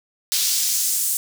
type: noise with high-pass filter sweep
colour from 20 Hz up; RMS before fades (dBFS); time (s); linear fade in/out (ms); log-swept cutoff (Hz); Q
pink; -21; 0.32-1.17; 0; 4300 to 8600; 1.3
effects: none